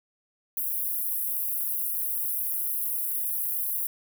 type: high-pass noise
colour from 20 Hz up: pink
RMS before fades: -29 dBFS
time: 0.57-3.87 s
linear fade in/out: 2 ms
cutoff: 11000 Hz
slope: 48 dB/octave
effects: none